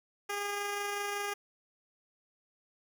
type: tone with amplitude modulation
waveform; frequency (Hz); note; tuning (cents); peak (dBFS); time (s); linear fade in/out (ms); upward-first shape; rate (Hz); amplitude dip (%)
10% pulse; 407; G#4; -35; -24; 0.29-1.34; 10; sine; 25.3; 25
effects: none